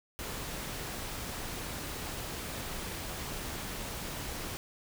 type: noise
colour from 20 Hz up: pink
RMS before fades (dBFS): -39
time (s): 0.19-4.57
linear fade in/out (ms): 0
effects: none